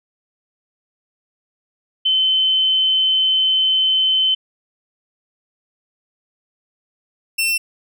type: tone pair in turn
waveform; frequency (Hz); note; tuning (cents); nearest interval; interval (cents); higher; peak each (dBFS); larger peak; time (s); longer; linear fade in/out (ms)
sine / sawtooth; 3064 / 2699; G7 / E7; -40 / +40; major second; 220; first; -13; neither; 2.05-4.35 / 7.38-7.58; first; 10
effects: none